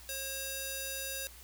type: tone with band-pass filter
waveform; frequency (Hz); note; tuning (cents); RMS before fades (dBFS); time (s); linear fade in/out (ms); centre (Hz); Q
square; 540; C#5; -45; -39; 0.09-1.27; 0; 11000; 0.53
effects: added 60 Hz sine -54 dBFS peak until 1.43 s + white hiss -54 dBFS RMS until 1.43 s